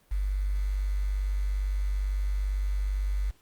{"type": "tone with quantisation", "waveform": "sine", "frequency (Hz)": 48.85, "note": "G1", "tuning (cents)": -5, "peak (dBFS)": -25, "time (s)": [0.11, 3.31], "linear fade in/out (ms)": 10, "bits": 8, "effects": ["pink hiss -64 dBFS RMS until 3.41 s", "Opus 32 kbps"]}